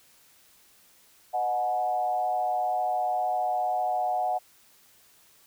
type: tone with frequency modulation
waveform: sine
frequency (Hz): 733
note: F#5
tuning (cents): -16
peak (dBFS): -24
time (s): 1.33-4.39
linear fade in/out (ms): 20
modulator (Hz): 115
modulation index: 0.74
effects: white hiss -59 dBFS RMS until 5.46 s